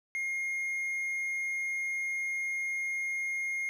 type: tone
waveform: triangle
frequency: 2136 Hz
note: C7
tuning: 35 cents sharp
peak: -29 dBFS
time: 0.15-3.69 s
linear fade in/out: 0 ms
effects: none